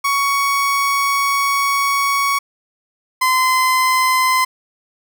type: tone pair in turn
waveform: 30% pulse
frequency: 1117 / 1028.9 Hz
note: C#6 / C6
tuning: +13 / -29 cents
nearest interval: minor second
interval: 142 cents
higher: first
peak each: -12 / -10 dBFS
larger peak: second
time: 0.04-2.39 / 3.21-4.45 s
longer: first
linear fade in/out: 10 ms
effects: none